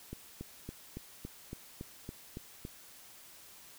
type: click train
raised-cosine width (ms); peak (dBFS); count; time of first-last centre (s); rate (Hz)
3; -28; 10; 0.13-2.651; 3.57
effects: white hiss -55 dBFS RMS until 3.78 s